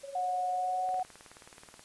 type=tone with tremolo; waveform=sine; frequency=554.4 Hz; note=C#5; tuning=in tune; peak=-38 dBFS; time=0.03-1 s; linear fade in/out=10 ms; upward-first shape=sine; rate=20 Hz; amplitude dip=65%
type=tone with pitch glide; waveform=sine; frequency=729 to 739.6 Hz; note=F#5 to F#5; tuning=-26 to -1 cents; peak=-29 dBFS; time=0.15-1.03 s; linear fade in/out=5 ms; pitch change=+25 cents; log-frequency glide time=0.51-0.84 s
type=click train; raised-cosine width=0.5 ms; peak=-35 dBFS; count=18; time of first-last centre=0.89-1.794 s; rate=18.8 Hz
effects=white hiss -55 dBFS RMS until 1.84 s + resampled to 24000 Hz